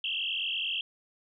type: tone with frequency modulation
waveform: sine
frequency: 2969 Hz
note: F#7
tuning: 5 cents sharp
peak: -29 dBFS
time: 0.04-0.81 s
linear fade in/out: 2 ms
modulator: 44.3 Hz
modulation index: 6.9
effects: none